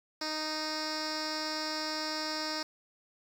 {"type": "tone with low-pass filter", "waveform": "10% pulse", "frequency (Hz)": 309.6, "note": "D#4", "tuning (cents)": -9, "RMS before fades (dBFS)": -35, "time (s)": [0.21, 2.63], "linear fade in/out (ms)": 5, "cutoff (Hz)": 5400, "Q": 6.8, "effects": ["9-bit"]}